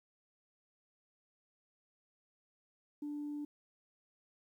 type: tone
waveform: sine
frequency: 293.7 Hz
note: D4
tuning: in tune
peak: -37 dBFS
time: 3.02-3.45 s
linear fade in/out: 5 ms
effects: tanh soft clip ceiling -35 dBFS + 12-bit